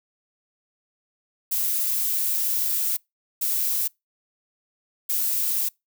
violet noise bursts at uneven times, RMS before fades -24 dBFS, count 3, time 1.51-2.97 / 3.41-3.88 / 5.09-5.69 s, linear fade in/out 10 ms, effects noise-tail reverb RT60 0.2 s tail -26 dB re dry

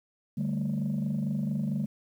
sine chord, D suspended fourth, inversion none, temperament just, 146.83 / 195.78 / 220.2 Hz, D3 / G3 / A3, 0 / -2 / +2 cents, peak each -30 dBFS, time 0.37-1.86 s, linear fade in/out 10 ms, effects tanh soft clip ceiling -23 dBFS + 10-bit

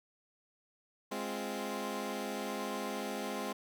15% pulse chord, F minor, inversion first, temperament equal, 207.7 / 261.6 / 349.2 Hz, Ab3 / C4 / F4, 0 / 0 / 0 cents, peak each -33 / -34 / -37 dBFS, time 1.11-3.53 s, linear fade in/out 10 ms, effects none

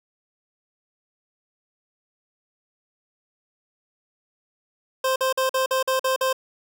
25% pulse tone bursts, 523.3 Hz, C5, in tune, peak -16 dBFS, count 8, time 5.04-6.329 s, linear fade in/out 5 ms, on 120 ms, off 47 ms, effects none

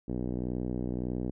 5% pulse tone with low-pass filter, 61.74 Hz, B1, in tune, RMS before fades -33 dBFS, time 0.08-1.31 s, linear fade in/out 5 ms, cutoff 290 Hz, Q 1.2, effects none

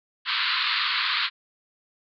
white band-pass noise, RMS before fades -25 dBFS, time 0.25-1.3 s, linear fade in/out 50 ms, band 990 to 4500 Hz, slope 96 dB/octave, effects none

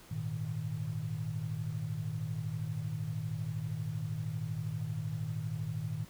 sine chord, Ab suspended second, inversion none, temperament equal, 103.83 / 116.54 / 155.56 Hz, Ab2 / Bb2 / Eb3, 0 / 0 / 0 cents, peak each -40 / -38 / -37 dBFS, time 0.11-6.05 s, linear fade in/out 5 ms, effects pink hiss -56 dBFS RMS until 6.09 s

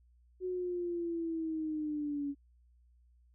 sine linear sweep, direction down, 370 to 280.5 Hz, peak -33 dBFS, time 0.4-2.35 s, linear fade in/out 50 ms, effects added 60 Hz sine -62 dBFS peak until 3.34 s

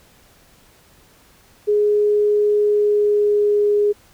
sine tone with pitch glide, 416.7 to 413.6 Hz, G#4 to G#4, +6 to -7 cents, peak -13 dBFS, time 1.67-3.93 s, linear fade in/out 20 ms, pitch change -13 cents, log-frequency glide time 2.58-3.68 s, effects pink hiss -52 dBFS RMS until 4.13 s

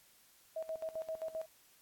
sine tone with tremolo, 641 Hz, E5, 49 cents flat, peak -36 dBFS, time 0.56-1.46 s, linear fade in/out 5 ms, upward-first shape square, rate 7.6 Hz, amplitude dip 80%, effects white hiss -65 dBFS RMS until 1.81 s + AAC 64 kbps

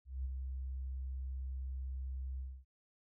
sine tone with ADSR envelope, 65.41 Hz, C2, in tune, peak -34 dBFS, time 0.05-2.65 s, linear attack 200 ms, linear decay 20 ms, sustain -4 dB, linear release 260 ms, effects none

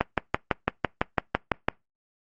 click train, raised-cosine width 0.5 ms, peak -5 dBFS, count 11, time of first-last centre 0.01-1.685 s, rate 5.97 Hz, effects noise-tail reverb RT60 0.2 s tail -26 dB re dry + Opus 24 kbps

